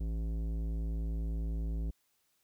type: tone with tanh clipping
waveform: triangle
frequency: 55 Hz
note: A1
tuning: in tune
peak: -34 dBFS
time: 0-1.91 s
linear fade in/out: 10 ms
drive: 18 dB
effects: white hiss -75 dBFS RMS until 2.43 s